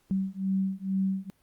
sine beating tone pair, 190.7 / 192.9 Hz, G3 / G3, -47 / -28 cents, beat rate 2.2 Hz, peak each -29 dBFS, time 0.11-1.3 s, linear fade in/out 0 ms, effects pink hiss -68 dBFS RMS until 1.42 s + Opus 48 kbps

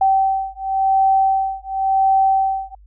sine beating tone pair, 772 / 772.93 Hz, G5 / G5, -27 / -25 cents, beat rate 0.93 Hz, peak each -17 dBFS, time 0.01-2.75 s, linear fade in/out 5 ms, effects added 50 Hz sine -43 dBFS peak until 2.86 s

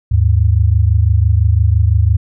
sine tone pair together, 77.46 / 103.4 Hz, D#2 / G#2, -7 / -7 cents, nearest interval perfect fourth, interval 500 cents, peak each -11 dBFS, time 0.11-2.17 s, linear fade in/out 10 ms, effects none

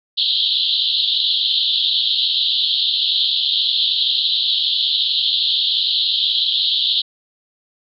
white band-pass noise, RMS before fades -18 dBFS, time 0.17-7.02 s, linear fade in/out 10 ms, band 3100 to 4200 Hz, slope 96 dB/octave, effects none

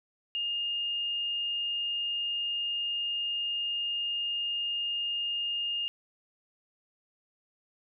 sine tone, 2830 Hz, F7, 22 cents sharp, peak -29 dBFS, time 0.35-5.88 s, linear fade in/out 0 ms, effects none

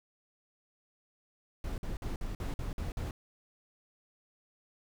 brown noise bursts, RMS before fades -36 dBFS, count 8, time 1.64-3.11 s, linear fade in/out 2 ms, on 140 ms, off 50 ms, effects none

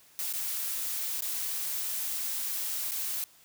blue noise with dropouts, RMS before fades -33 dBFS, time 0.19-3.24 s, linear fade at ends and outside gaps 0 ms, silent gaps 0.327-0.337 / 1.207-1.222 / 2.911-2.918 s, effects white hiss -59 dBFS RMS until 3.44 s

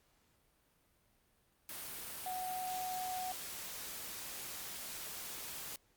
sine tone in noise, 740 Hz, F#5, in tune, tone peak -38 dBFS, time 2.26-3.32 s, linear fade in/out 2 ms, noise white, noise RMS -45 dBFS, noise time 1.69-5.76 s, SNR +4 dB, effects pink hiss -73 dBFS RMS until 5.96 s + Opus 48 kbps

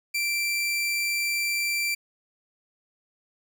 sawtooth tone, 2349 Hz, D7, in tune, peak -21 dBFS, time 0.14-1.95 s, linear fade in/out 10 ms, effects none

